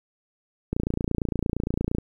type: click train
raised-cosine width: 3 ms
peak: -12 dBFS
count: 37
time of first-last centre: 0.73-1.984 s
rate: 28.7 Hz
effects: 9-bit